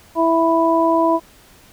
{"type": "harmonic tone", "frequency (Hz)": 329.6, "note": "E4", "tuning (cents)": 0, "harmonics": [1, 2, 3], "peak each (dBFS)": [-17, -17, -17], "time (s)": [0.15, 1.2], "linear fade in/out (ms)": 50, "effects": ["pink hiss -48 dBFS RMS until 1.72 s"]}